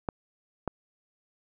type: clicks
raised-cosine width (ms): 1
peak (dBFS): -15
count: 2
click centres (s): 0.088 / 0.677
effects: none